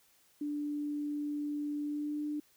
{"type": "tone with pitch glide", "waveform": "sine", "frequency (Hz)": [293.7, 297.6], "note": ["D4", "D4"], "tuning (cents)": [0, 23], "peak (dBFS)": -33, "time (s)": [0.41, 2.4], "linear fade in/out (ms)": 5, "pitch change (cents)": 23, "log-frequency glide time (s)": [1.83, 2.21], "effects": ["white hiss -67 dBFS RMS until 2.56 s"]}